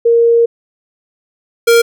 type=tone pair in turn; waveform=sine / square; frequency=466.2 / 466.2 Hz; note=A#4 / A#4; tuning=0 / 0 cents; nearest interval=unison; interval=0 cents; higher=neither; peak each=-6 / -6 dBFS; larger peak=neither; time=0.05-0.46 / 1.67-1.82 s; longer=first; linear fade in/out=10 ms; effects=none